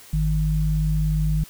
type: tone pair together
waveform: sine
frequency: 51.62 / 154.7 Hz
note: G#1 / D#3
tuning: -10 / -10 cents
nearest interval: octave + perfect fifth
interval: 1900 cents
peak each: -21 dBFS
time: 0.13-1.44 s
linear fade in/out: 5 ms
effects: white hiss -46 dBFS RMS until 1.49 s